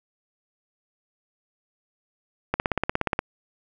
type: click train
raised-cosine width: 0.5 ms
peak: -7 dBFS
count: 12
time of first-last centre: 2.54-3.191 s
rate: 16.9 Hz
effects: none